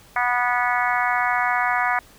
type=harmonic tone; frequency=245 Hz; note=B3; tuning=14 cents flat; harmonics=3 / 4 / 5 / 6 / 7 / 8 / 9; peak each=-24 / -25 / -26 / -27 / -27 / -28 / -29 dBFS; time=0.16-1.99 s; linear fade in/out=2 ms; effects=pink hiss -50 dBFS RMS until 2.18 s